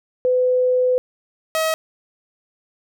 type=tone pair in turn; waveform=sine / sawtooth; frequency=504 / 638 Hz; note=B4 / D#5; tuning=+35 / +43 cents; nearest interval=major third; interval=408 cents; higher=second; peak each=-14 dBFS; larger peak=neither; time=0.25-0.98 / 1.55-1.74 s; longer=first; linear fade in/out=0 ms; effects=none